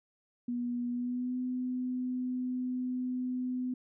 sine tone with pitch glide, 242.5 to 252.2 Hz, B3 to B3, -31 to +36 cents, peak -31 dBFS, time 0.48-3.74 s, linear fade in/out 5 ms, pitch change +67 cents, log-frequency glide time 0.9-1.37 s, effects none

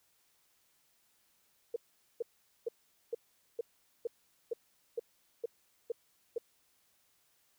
sine tone bursts, 466.2 Hz, A#4, in tune, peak -31 dBFS, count 11, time 1.74-6.382 s, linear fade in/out 5 ms, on 22 ms, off 440 ms, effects white hiss -72 dBFS RMS until 7.58 s

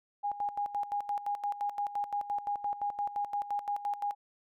sine tone with tremolo, 818 Hz, G#5, 26 cents flat, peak -29 dBFS, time 0.23-4.15 s, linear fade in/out 20 ms, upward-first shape square, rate 5.8 Hz, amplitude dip 75%, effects none

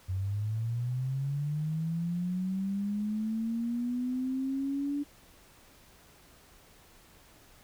sine linear sweep, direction up, 91.4 to 289.7 Hz, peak -29 dBFS, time 0.08-5.04 s, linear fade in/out 20 ms, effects pink hiss -58 dBFS RMS until 7.63 s

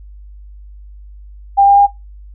sine tone with pitch steps, 796 / 801.5 / 807.1 Hz, G5 / G5 / G#5, +26 / +38 / -50 cents, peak -5 dBFS, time 1.57-1.87 s, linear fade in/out 20 ms, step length 100 ms, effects noise-tail reverb RT60 0.2 s tail -19 dB re dry + added 50 Hz sine -33 dBFS peak until 2.34 s

